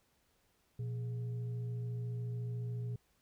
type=tone with frequency modulation; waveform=sine; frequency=120 Hz; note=B2; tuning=49 cents flat; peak=-36 dBFS; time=0.79-2.96 s; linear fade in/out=5 ms; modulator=294 Hz; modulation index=0.32; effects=pink hiss -74 dBFS RMS until 3.21 s